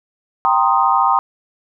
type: chord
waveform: sine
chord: C minor seventh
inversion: second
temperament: equal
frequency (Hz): 784 / 932.3 / 1046.5 / 1244.5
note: G5 / Bb5 / C6 / Eb6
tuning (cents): 0 / 0 / 0 / 0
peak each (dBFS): -17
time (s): 0.45-1.19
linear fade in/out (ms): 0
effects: none